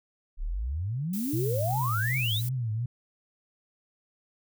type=exponential sweep; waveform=sine; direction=up; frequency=30.72 to 4094 Hz; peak=-28 dBFS; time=0.37-2.42 s; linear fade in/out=50 ms
type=noise; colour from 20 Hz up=violet; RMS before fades=-38 dBFS; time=1.13-2.49 s; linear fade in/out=5 ms
type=tone with vibrato; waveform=sine; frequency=118.7 Hz; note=A#2; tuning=32 cents sharp; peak=-27 dBFS; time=1.33-2.86 s; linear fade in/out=5 ms; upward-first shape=triangle; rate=2.7 Hz; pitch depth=200 cents each way
effects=none